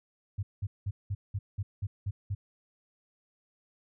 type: tone bursts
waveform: sine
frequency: 99.6 Hz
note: G2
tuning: 28 cents sharp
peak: -29 dBFS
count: 9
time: 0.38-2.35 s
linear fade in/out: 10 ms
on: 50 ms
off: 190 ms
effects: none